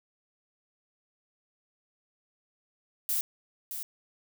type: noise with echo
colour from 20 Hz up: violet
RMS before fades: -29 dBFS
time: 3.09-3.21 s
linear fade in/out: 0 ms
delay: 620 ms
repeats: 1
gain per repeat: -8 dB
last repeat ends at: 3.83 s
effects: none